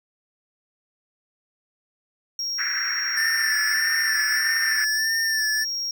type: tone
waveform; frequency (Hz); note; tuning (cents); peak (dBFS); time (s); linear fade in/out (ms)
triangle; 5588; F8; 0; -24; 2.39-5.91; 2
type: band-pass noise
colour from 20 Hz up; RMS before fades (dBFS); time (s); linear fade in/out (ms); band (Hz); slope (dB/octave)
pink; -29; 2.58-4.85; 10; 1500 to 2000; 48
type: tone with vibrato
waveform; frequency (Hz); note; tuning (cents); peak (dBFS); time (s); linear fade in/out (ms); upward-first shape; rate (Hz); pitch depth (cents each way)
square; 1769; A6; +9; -23; 3.16-5.65; 20; sine; 1.6; 41
effects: none